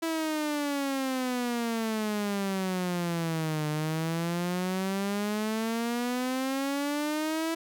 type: exponential two-way sweep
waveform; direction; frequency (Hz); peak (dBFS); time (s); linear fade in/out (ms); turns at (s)
sawtooth; down then up; 330.3 to 150.7 to 330.3; -24; 0.02-7.55; 10; 3.68
effects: none